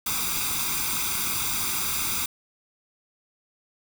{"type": "noise with comb filter", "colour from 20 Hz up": "white", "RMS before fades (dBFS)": -27, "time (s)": [0.06, 2.26], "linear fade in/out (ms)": 5, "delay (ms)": 0.83, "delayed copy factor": 0.85, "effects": []}